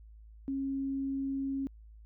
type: tone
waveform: sine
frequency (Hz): 271.9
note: C#4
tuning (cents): -33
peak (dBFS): -31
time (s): 0.48-1.67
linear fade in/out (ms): 0
effects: added 54 Hz sine -50 dBFS peak until 2.05 s